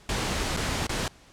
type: noise with dropouts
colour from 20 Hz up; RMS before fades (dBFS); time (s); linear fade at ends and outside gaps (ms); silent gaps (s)
pink; -28; 0.09-1.08; 2; 0.566-0.571 / 0.869-0.893
effects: pink hiss -54 dBFS RMS until 1.32 s + low-pass 8000 Hz 12 dB/octave